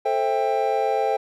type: chord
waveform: triangle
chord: A minor seventh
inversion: none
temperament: just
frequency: 440 / 528 / 660 / 792 Hz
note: A4 / C5 / E5 / G5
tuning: 0 / +16 / +2 / +18 cents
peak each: -23 / -24 / -26 / -21 dBFS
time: 0.05-1.17 s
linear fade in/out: 10 ms
effects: none